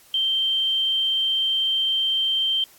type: tone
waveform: sine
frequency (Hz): 3136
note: G7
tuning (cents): 0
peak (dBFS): -19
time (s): 0.14-2.64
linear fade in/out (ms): 2
effects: white hiss -52 dBFS RMS until 2.78 s + AAC 64 kbps